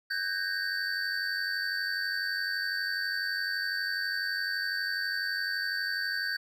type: tone cluster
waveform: triangle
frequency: 1529 / 1621 / 1845 / 4554 Hz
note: G6 / G#6 / A#6 / C#8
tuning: -44 / -42 / -18 / +46 cents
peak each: -32 / -32 / -39 / -34 dBFS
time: 0.1-6.37 s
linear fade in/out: 10 ms
effects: none